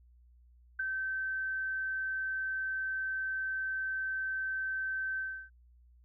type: tone with ADSR envelope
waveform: sine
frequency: 1545 Hz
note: G6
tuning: 26 cents flat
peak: -28 dBFS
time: 0.79-5.5 s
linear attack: 9 ms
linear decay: 10 ms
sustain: -4 dB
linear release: 320 ms
effects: added 60 Hz sine -58 dBFS peak until 6.04 s